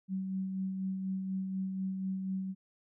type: tone with tremolo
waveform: sine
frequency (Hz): 190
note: F#3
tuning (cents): +46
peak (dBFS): -31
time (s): 0.08-2.55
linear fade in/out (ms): 50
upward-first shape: sine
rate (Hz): 4.1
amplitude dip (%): 35
effects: none